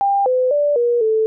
sine tone with pitch steps, 797 / 508 / 584 / 478 / 439.3 Hz, G5 / B4 / D5 / A#4 / A4, +28 / +49 / -10 / +43 / -3 cents, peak -13 dBFS, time 0.01-1.26 s, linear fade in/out 0 ms, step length 250 ms, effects none

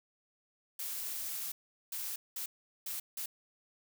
blue noise bursts at uneven times, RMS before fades -39 dBFS, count 5, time 0.79-1.52 / 1.92-2.16 / 2.36-2.46 / 2.86-3 / 3.17-3.26 s, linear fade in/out 5 ms, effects none

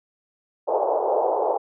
pink band-pass noise, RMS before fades -22 dBFS, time 0.67-1.58 s, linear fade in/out 20 ms, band 420 to 900 Hz, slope 48 dB/octave, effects none

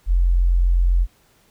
sine tone, 43.93 Hz, F1, 11 cents sharp, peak -13 dBFS, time 0.06-1.07 s, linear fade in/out 50 ms, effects pink hiss -58 dBFS RMS until 1.5 s

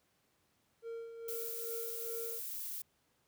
triangle tone with tremolo, 460.1 Hz, A#4, 23 cents flat, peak -38 dBFS, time 0.82-2.41 s, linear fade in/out 50 ms, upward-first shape sine, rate 2.4 Hz, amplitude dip 55%
violet noise, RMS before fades -42 dBFS, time 1.28-2.82 s, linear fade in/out 5 ms
effects pink hiss -75 dBFS RMS until 3.27 s + high-pass 80 Hz 12 dB/octave

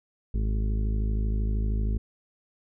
harmonic tone, 52.9 Hz, G#1, 33 cents sharp, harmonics 1 / 2 / 3 / 4 / 5 / 6 / 7 / 8, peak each -24 / -32 / -44 / -36 / -45 / -49 / -46 / -47 dBFS, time 0.34-1.98 s, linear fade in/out 5 ms, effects none

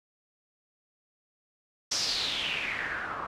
white noise with low-pass filter sweep, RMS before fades -32 dBFS, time 1.91-3.27 s, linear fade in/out 10 ms, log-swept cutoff 5800 to 1100 Hz, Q 5, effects none

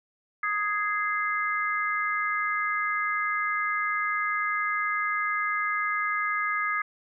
sine chord, Ab major, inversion second, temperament just, 1245.9 / 1661.2 / 2077 Hz, Eb6 / Ab6 / C7, +2 / 0 / -13 cents, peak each -28 / -30 / -30 dBFS, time 0.43-6.82 s, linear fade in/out 5 ms, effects none

